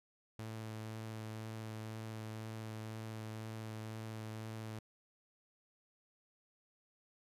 sawtooth tone with vibrato, 110 Hz, A2, in tune, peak -39 dBFS, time 0.39-4.79 s, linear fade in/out 0 ms, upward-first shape sine, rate 2 Hz, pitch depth 11 cents each way, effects resampled to 32000 Hz

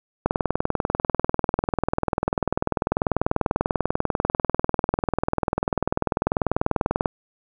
click train, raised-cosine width 1 ms, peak -6 dBFS, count 139, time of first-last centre 0.26-7.058 s, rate 20.3 Hz, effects none

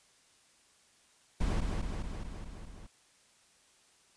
brown noise with echo, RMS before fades -30 dBFS, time 1.4-1.61 s, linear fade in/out 10 ms, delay 210 ms, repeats 6, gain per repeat -3 dB, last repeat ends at 2.87 s, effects white hiss -65 dBFS RMS until 4.16 s + resampled to 22050 Hz

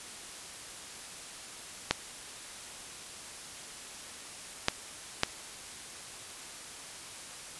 clicks, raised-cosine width 0.2 ms, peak -6 dBFS, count 3, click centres 1.91 / 4.684 / 5.234 s, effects white hiss -45 dBFS RMS until 7.59 s + resampled to 24000 Hz

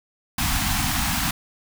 pink band-stop noise, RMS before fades -23 dBFS, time 0.38-1.31 s, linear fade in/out 5 ms, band 300 to 690 Hz, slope 96 dB/octave, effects none

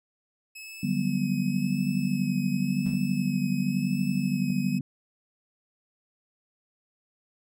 sawtooth tone with vibrato, 2574 Hz, E7, 42 cents flat, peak -37 dBFS, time 0.55-4.79 s, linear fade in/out 10 ms, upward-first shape sine, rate 0.93 Hz, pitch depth 26 cents each way
sine chord, G major seventh, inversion second, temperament just, 147 / 183.75 / 196 / 245 Hz, D3 / F#3 / G3 / B3, +2 / -12 / 0 / -14 cents, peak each -31 / -30 / -28 / -29 dBFS, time 0.83-4.81 s, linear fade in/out 5 ms
45% pulse tone with exponential decay, 82.1 Hz, E2, 6 cents flat, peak -38 dBFS, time 2.86-3.13 s, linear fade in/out 0 ms, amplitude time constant 57 ms
clicks, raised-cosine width 2 ms, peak -34 dBFS, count 2, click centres 2.939 / 4.503 s
effects none

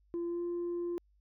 sine tone with pitch glide, 342.7 to 347.3 Hz, F4 to F4, -33 to -10 cents, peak -31 dBFS, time 0.14-0.98 s, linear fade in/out 0 ms, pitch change +23 cents, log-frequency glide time 0.27-0.42 s, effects tanh soft clip ceiling -31 dBFS + added 50 Hz sine -65 dBFS peak until 1.2 s

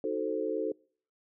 sine chord, D# diminished seventh, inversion none, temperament equal, 311.1 / 370 / 440 / 523.3 Hz, D#4 / F#4 / A4 / C5, 0 / 0 / 0 / 0 cents, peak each -36 / -36 / -32 / -36 dBFS, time 0.04-0.72 s, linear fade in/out 2 ms, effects noise-tail reverb RT60 0.5 s tail -26 dB re dry

